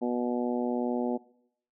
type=harmonic tone; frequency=122.1 Hz; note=B2; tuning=19 cents flat; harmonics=2 / 3 / 4 / 5 / 6 / 7; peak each=-29 / -33 / -35 / -37 / -39 / -40 dBFS; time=0.01-1.18 s; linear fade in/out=20 ms; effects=noise-tail reverb RT60 0.7 s tail -21 dB re dry